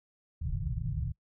white low-pass noise, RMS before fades -33 dBFS, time 0.41-1.12 s, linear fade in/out 10 ms, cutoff 160 Hz, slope 96 dB/octave, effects noise-tail reverb RT60 0.1 s tail -23 dB re dry

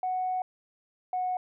sine tone pair in turn, 740 / 734 Hz, F#5 / F#5, 0 / -14 cents, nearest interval unison, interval 14 cents, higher first, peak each -26 dBFS, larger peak neither, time 0.03-0.42 / 1.13-1.37 s, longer first, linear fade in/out 2 ms, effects tanh soft clip ceiling -22 dBFS

